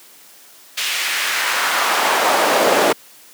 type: noise with high-pass filter sweep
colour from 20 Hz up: brown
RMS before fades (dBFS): -17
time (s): 0.77-2.93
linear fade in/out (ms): 10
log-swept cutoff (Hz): 2800 to 430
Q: 1.2
effects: white hiss -45 dBFS RMS until 3.33 s + high-pass 200 Hz 12 dB/octave